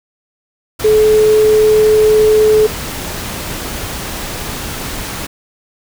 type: tone in noise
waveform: sine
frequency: 430 Hz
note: A4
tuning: 40 cents flat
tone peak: -6 dBFS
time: 0.84-2.67 s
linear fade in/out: 10 ms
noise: pink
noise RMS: -23 dBFS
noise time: 0.79-5.27 s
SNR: +14 dB
effects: none